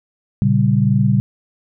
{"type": "chord", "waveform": "sine", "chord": "G diminished", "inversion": "first", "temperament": "equal", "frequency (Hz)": [116.54, 138.59, 196], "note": ["Bb2", "Db3", "G3"], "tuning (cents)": [0, 0, 0], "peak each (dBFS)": -16, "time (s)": [0.42, 1.2], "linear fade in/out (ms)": 0, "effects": []}